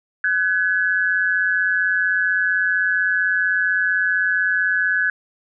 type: tone pair together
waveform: sine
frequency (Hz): 1505 / 1689.3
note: F#6 / G#6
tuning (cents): +29 / +29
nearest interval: major second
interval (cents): 200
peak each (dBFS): -19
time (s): 0.24-5.1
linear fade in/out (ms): 2
effects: none